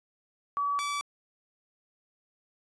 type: tone pair in turn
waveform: sine / sawtooth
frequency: 1142 / 1152.6 Hz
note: D6 / D6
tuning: -49 / -33 cents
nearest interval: unison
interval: 16 cents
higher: second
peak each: -26 dBFS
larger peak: neither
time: 0.57-0.79 / 0.79-1.01 s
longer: neither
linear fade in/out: 0 ms
effects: resampled to 22050 Hz